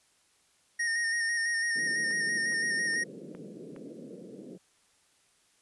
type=tone with vibrato; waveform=square; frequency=1849 Hz; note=A#6; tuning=15 cents flat; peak=-28 dBFS; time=0.79-3.04 s; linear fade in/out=10 ms; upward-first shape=square; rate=6 Hz; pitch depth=23 cents each way
type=band-pass noise; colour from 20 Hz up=pink; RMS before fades=-45 dBFS; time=1.75-4.58 s; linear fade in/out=10 ms; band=160 to 520 Hz; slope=48 dB/octave
type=click train; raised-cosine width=0.5 ms; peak=-35 dBFS; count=5; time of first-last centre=2.11-3.763 s; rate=2.42 Hz
effects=white hiss -67 dBFS RMS until 5.61 s + resampled to 24000 Hz